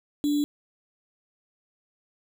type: tone with sample-and-hold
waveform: sine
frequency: 292.4 Hz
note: D4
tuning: 7 cents flat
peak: -21 dBFS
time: 0.24-0.44 s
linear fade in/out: 0 ms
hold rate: 3675 Hz
effects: none